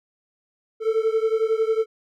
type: beating tone pair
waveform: triangle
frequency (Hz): 440 / 451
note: A4 / A4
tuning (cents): 0 / +43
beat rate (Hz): 11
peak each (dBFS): -19 / -21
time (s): 0.8-1.86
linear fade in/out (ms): 50
effects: none